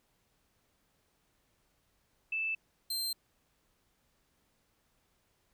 sine / sawtooth tone pair in turn, 2637 / 4140 Hz, E7 / C8, 0 / -19 cents, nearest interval minor sixth, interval 781 cents, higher second, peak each -31 / -30 dBFS, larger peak second, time 2.32-2.55 / 2.9-3.13 s, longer neither, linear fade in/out 5 ms, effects pink hiss -74 dBFS RMS until 5.53 s

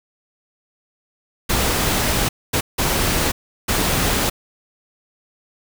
pink noise bursts at uneven times, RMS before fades -19 dBFS, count 4, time 1.49-2.29 / 2.53-2.61 / 2.78-3.32 / 3.68-4.3 s, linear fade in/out 10 ms, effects none

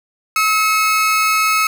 30% pulse tone pair together, 1289 / 2181 Hz, E6 / C#7, -39 / -29 cents, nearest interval major sixth, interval 910 cents, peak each -11 / -18 dBFS, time 0.36-1.67 s, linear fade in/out 2 ms, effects none

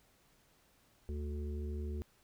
harmonic tone with a mistuned harmonic, 73.42 Hz, D2, in tune, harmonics 1 / 3 / 5 / 6, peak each -37 / -47 / -47 / -54 dBFS, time 1.09-2.02 s, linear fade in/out 0 ms, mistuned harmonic 1, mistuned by +38 cents, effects pink hiss -69 dBFS RMS until 2.23 s

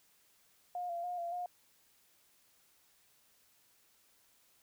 sine tone with vibrato, 700 Hz, F5, 4 cents sharp, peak -36 dBFS, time 0.75-1.46 s, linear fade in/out 2 ms, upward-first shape square, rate 3.5 Hz, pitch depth 33 cents each way, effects white hiss -69 dBFS RMS until 4.62 s

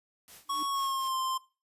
white noise with tremolo, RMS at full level -50 dBFS, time 0.28-1.08 s, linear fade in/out 0 ms, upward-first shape sine, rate 4.1 Hz, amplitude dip 85%
sine tone with exponential growth, 302.2 Hz, D4, 50 cents sharp, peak -36 dBFS, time 0.45-0.63 s, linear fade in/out 5 ms, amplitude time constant 39 ms
square tone with pitch glide, 1108.7 to 1047.1 Hz, C#6 to C6, 0 to +1 cents, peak -30 dBFS, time 0.49-1.38 s, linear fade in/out 10 ms, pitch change -99 cents, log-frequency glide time 0.69-1.17 s
effects noise-tail reverb RT60 0.3 s tail -18 dB re dry + resampled to 32000 Hz

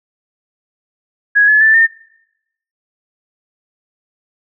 sine tone with pitch steps, 1664 / 1712.8 / 1762.9 / 1814.6 Hz, G#6 / A6 / A6 / A#6, +3 / -47 / +3 / -47 cents, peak -6 dBFS, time 1.35-1.87 s, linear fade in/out 20 ms, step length 130 ms, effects noise-tail reverb RT60 0.9 s tail -26 dB re dry

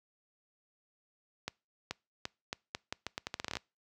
accelerating click train, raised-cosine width 0.2 ms, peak -18 dBFS, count 17, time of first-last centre 1.48-3.569 s, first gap 430 ms, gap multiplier 0.8, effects noise-tail reverb RT60 0.3 s tail -26 dB re dry + high-pass 60 Hz 12 dB/octave

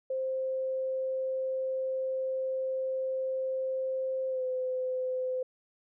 sine tone with pitch glide, 524 to 511.7 Hz, C5 to C5, +2 to -39 cents, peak -29 dBFS, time 0.1-5.43 s, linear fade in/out 5 ms, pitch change -41 cents, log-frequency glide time 4.29-4.43 s, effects none

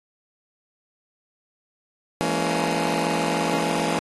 15% pulse chord, A# half-diminished seventh, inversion second, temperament just, 167.82 / 209.8 / 233.1 / 279.7 Hz, E3 / G#3 / A#3 / C#4, +31 / +18 / 0 / +16 cents, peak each -20 / -24 / -22 / -21 dBFS, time 2.21-3.99 s, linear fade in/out 0 ms, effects AAC 32 kbps

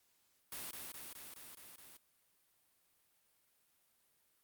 white noise with echo, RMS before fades -45 dBFS, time 0.52-0.71 s, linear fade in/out 2 ms, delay 210 ms, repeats 6, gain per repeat -2 dB, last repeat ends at 1.97 s, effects white hiss -75 dBFS RMS until 4.43 s + Opus 48 kbps

